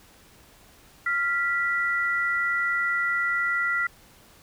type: tone pair together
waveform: sine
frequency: 1389.5 / 1965 Hz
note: F6 / B6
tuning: -9 / -9 cents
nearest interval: tritone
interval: 600 cents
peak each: -25 dBFS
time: 1.06-3.87 s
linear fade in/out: 5 ms
effects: pink hiss -54 dBFS RMS until 4.42 s